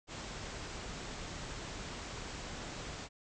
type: low-pass noise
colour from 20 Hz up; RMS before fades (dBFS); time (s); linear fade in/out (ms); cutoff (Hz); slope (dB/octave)
pink; -44; 0.07-3.09; 50; 7900; 96
effects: none